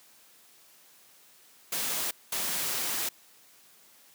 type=noise bursts at uneven times; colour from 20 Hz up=white; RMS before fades=-31 dBFS; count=2; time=1.72-2.11 / 2.32-3.09 s; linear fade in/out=5 ms; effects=white hiss -58 dBFS RMS until 4.14 s + high-pass 150 Hz 12 dB/octave